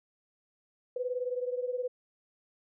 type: beating tone pair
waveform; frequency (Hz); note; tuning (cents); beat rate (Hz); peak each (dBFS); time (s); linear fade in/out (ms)
sine; 493.9 / 512.9; B4 / C5; 0 / -35; 19; -32 / -36; 0.96-1.88; 5
effects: none